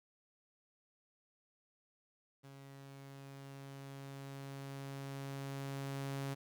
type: tone with level ramp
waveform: sawtooth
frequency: 137.6 Hz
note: C#3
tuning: 12 cents flat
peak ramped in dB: -49 to -34 dBFS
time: 2.43-6.35 s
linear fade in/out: 20 ms
effects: 12-bit